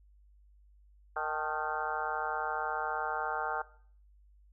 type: harmonic tone with a mistuned harmonic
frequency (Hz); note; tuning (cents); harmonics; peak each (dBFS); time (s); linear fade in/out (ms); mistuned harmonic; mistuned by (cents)
154.6; D#3; -11; 3 / 4 / 5 / 6 / 7 / 8 / 9 / 10; -42 / -42 / -37 / -39 / -43 / -40 / -38 / -42; 1.16-3.62; 5; 6; -83
effects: noise-tail reverb RT60 0.5 s tail -17 dB re dry + added 50 Hz sine -58 dBFS peak until 4.52 s